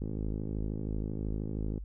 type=click train; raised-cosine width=3 ms; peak=-23 dBFS; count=94; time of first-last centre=0.02-1.778 s; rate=52.9 Hz; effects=noise-tail reverb RT60 0.1 s tail -22 dB re dry + added 50 Hz sine -38 dBFS peak until 1.84 s